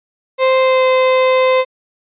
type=tone with pitch glide; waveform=35% pulse; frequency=522 to 516.3 Hz; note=C5 to C5; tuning=-4 to -23 cents; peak=-8 dBFS; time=0.38-1.65 s; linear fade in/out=50 ms; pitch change=-19 cents; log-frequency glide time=0.6-0.85 s; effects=resampled to 8000 Hz